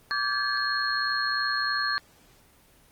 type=tone cluster; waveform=sine; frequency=1158 / 1588 / 1711 / 4284 Hz; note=D6 / G6 / A6 / C8; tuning=-25 / +22 / -49 / +40 cents; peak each=-30 dBFS; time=0.11-1.98 s; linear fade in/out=0 ms; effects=pink hiss -58 dBFS RMS until 2.91 s + Opus 24 kbps